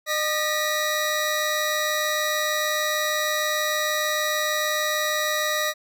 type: tone pair together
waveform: 20% pulse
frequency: 609 / 1933.5 Hz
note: D#5 / B6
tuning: -37 / -37 cents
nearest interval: octave + minor sixth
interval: 2000 cents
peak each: -20 dBFS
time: 0.06-5.74 s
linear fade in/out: 50 ms
effects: none

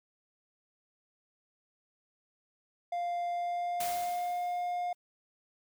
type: tone with pitch glide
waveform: triangle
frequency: 698.5 to 710.3 Hz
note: F5 to F5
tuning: 0 to +29 cents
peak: -29 dBFS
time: 2.92-4.93 s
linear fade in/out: 5 ms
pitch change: +29 cents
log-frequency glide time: 3.3-4.37 s
type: noise with exponential decay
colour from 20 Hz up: white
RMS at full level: -37 dBFS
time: 3.8-4.95 s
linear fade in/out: 5 ms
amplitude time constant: 250 ms
effects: none

